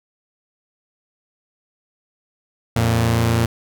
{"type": "tone pair together", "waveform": "sawtooth", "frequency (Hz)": [86.45, 115.4], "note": ["F2", "A#2"], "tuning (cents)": [-17, -17], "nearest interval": "perfect fourth", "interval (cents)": 500, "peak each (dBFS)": [-18, -12], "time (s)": [2.76, 3.46], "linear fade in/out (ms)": 5, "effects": []}